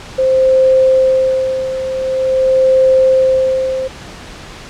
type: tone with tremolo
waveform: sine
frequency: 523.3 Hz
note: C5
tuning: in tune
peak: -6 dBFS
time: 0.18-3.88 s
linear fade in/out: 10 ms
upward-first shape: sine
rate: 0.46 Hz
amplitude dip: 70%
effects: pink hiss -32 dBFS RMS until 4.69 s + low-pass 6000 Hz 12 dB/octave